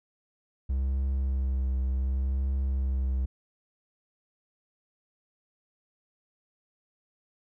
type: tone with vibrato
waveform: triangle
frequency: 66 Hz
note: C2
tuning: 16 cents sharp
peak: -23 dBFS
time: 0.69-3.26 s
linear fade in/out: 10 ms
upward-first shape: triangle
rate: 0.68 Hz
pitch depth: 34 cents each way
effects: none